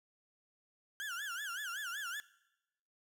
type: tone with vibrato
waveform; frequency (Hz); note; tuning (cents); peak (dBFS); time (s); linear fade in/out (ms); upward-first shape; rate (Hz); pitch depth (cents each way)
35% pulse; 1541; G6; -30; -37; 1-2.2; 0; sine; 5.3; 210
effects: noise-tail reverb RT60 0.9 s tail -19 dB re dry